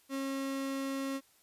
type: tone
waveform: 35% pulse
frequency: 271.3 Hz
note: C#4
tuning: 37 cents flat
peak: -32 dBFS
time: 0.09-1.21 s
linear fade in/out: 50 ms
effects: white hiss -66 dBFS RMS until 1.42 s + resampled to 32000 Hz